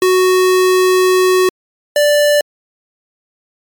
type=tone pair in turn; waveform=square; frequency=370 / 587.3 Hz; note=F#4 / D5; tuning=0 / 0 cents; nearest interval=minor sixth; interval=800 cents; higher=second; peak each=-9 dBFS; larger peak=neither; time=0.02-1.49 / 1.96-2.41 s; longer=first; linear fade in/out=2 ms; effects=MP3 96 kbps